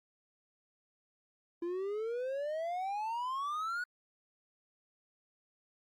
triangle exponential sweep, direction up, 337.1 to 1480 Hz, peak -32 dBFS, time 1.62-3.84 s, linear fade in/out 5 ms, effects Opus 48 kbps

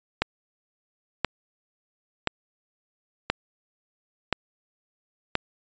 click train, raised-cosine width 0.3 ms, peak -5 dBFS, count 6, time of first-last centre 0.22-5.353 s, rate 0.974 Hz, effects resampled to 16000 Hz

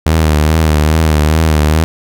sawtooth tone with vibrato, 77.78 Hz, D#2, in tune, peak -4 dBFS, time 0.06-1.84 s, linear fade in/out 0 ms, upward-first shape triangle, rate 2.4 Hz, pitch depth 75 cents each way, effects none

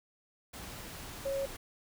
sine tone in noise, 548 Hz, C#5, 20 cents flat, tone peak -31 dBFS, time 1.25-1.46 s, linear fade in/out 10 ms, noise pink, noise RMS -45 dBFS, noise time 0.53-1.57 s, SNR +11 dB, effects none

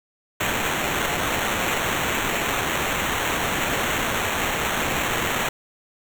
violet noise with sample-and-hold, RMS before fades -24 dBFS, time 0.4-5.49 s, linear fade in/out 5 ms, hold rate 4900 Hz, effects none

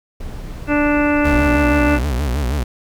brown noise, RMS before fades -28 dBFS, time 0.2-1.56 s, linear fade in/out 5 ms
harmonic tone, 293.4 Hz, D4, 2 cents flat, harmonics 1 / 2 / 3 / 4 / 5 / 6 / 7 / 8 / 9, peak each -15 / -20 / -25 / -27 / -23 / -32 / -28 / -35 / -26 dBFS, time 0.67-2 s, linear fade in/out 50 ms
40% pulse tone with vibrato, 66.9 Hz, C2, 39 cents sharp, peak -16 dBFS, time 1.24-2.64 s, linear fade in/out 10 ms, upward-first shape sine, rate 6.3 Hz, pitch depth 210 cents each way
effects none

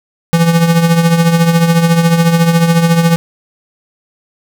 square tone with tremolo, 167.3 Hz, E3, 26 cents sharp, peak -5 dBFS, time 0.33-3.16 s, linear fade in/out 0 ms, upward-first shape triangle, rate 14 Hz, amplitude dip 65%, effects none

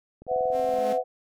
click train, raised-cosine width 2 ms, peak -32 dBFS, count 13, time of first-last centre 0.22-0.786 s, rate 21.2 Hz
sine chord, B suspended fourth, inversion none, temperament equal with one note detuned, 506 / 659.3 / 740 Hz, B4 / E5 / F#5, +42 / 0 / 0 cents, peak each -25 / -29 / -27 dBFS, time 0.27-1.04 s, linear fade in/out 50 ms
sawtooth tone with exponential growth, 213.6 Hz, G#3, 49 cents sharp, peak -28 dBFS, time 0.28-0.93 s, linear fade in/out 5 ms, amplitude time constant 140 ms
sawtooth tone, 264.3 Hz, C4, 18 cents sharp, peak -34 dBFS, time 0.51-0.99 s, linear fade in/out 50 ms
effects none

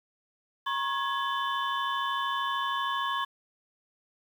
sine tone cluster, 953 / 1086 / 1681 / 3044 / 3505 Hz, A#5 / C#6 / G#6 / F#7 / A7, +38 / -36 / +20 / +48 / -7 cents, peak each -36 / -29 / -34 / -38 / -38 dBFS, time 0.66-3.25 s, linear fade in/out 10 ms, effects tanh soft clip ceiling -18 dBFS + 9-bit

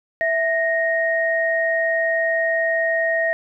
sine tone pair together, 657.4 / 1864.7 Hz, E5 / A#6, -5 / 0 cents, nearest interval octave + tritone, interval 1805 cents, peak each -20 dBFS, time 0.21-3.33 s, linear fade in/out 0 ms, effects none

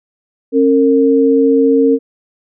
sine tone pair together, 272.1 / 457.6 Hz, C#4 / A#4, -32 / -32 cents, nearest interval major sixth, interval 900 cents, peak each -10 dBFS, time 0.52-1.99 s, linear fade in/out 50 ms, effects none

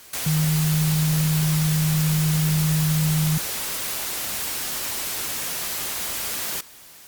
sine tone in noise, 155.56 Hz, D#3, in tune, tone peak -18 dBFS, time 0.26-3.38 s, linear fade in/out 5 ms, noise white, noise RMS -28 dBFS, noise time 0.13-6.61 s, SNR +7 dB, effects white hiss -46 dBFS RMS until 7.07 s + Opus 48 kbps

